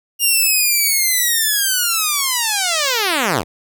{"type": "linear sweep", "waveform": "5% pulse", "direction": "down", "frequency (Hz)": [2833, 64], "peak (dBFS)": -4, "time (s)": [0.19, 3.44], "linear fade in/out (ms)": 50, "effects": []}